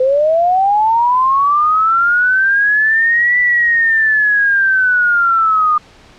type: linear two-way sweep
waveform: sine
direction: up then down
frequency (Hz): 505 to 1975.5 to 1212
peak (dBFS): -9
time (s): 0-5.78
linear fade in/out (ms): 5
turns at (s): 3.39
effects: pink hiss -43 dBFS RMS until 6.18 s + low-pass 5000 Hz 12 dB/octave